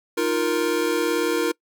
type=chord; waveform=square; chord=Eb suspended second; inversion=none; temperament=equal with one note detuned; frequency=311.1 / 349.2 / 467.8 Hz; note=Eb4 / F4 / Bb4; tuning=0 / 0 / +6 cents; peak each=-27 / -25 / -24 dBFS; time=0.17-1.52 s; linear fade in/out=10 ms; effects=noise-tail reverb RT60 0.1 s tail -24 dB re dry